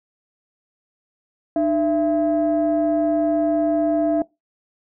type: tone pair together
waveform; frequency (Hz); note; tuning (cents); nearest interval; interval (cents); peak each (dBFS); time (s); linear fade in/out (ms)
sine; 302.6 / 668.6; D#4 / E5; -48 / +24; octave + major second; 1372; -18 / -18; 1.56-4.22; 2
effects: noise-tail reverb RT60 0.2 s tail -22 dB re dry + tanh soft clip ceiling -11 dBFS